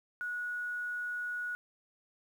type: tone with quantisation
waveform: sine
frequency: 1460 Hz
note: F#6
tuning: 24 cents flat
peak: -34 dBFS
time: 0.21-1.55 s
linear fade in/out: 0 ms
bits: 10
effects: none